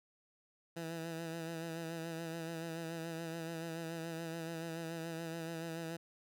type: tone with vibrato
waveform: 15% pulse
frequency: 164.81 Hz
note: E3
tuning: in tune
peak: -34 dBFS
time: 0.76-5.97 s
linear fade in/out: 10 ms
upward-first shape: sine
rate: 7 Hz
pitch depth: 36 cents each way
effects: none